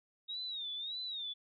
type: tone with vibrato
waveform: sine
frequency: 3729 Hz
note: A#7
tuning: in tune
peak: -38 dBFS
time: 0.28-1.34 s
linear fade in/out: 20 ms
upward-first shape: sine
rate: 1.7 Hz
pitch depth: 130 cents each way
effects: none